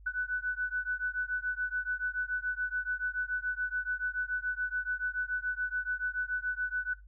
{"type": "beating tone pair", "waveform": "sine", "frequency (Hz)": [1489, 1496], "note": ["F#6", "F#6"], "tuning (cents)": [11, 19], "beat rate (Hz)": 7, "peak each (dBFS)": [-33, -33], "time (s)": [0.06, 6.94], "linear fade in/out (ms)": 10, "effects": ["noise-tail reverb RT60 0.2 s tail -18 dB re dry", "added 50 Hz sine -50 dBFS peak until 7.07 s"]}